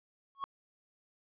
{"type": "tone with exponential growth", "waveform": "triangle", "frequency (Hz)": 1100, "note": "C#6", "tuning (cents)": -14, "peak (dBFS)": -28, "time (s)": [0.35, 0.44], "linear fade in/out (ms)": 0, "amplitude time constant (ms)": 19, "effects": ["resampled to 8000 Hz"]}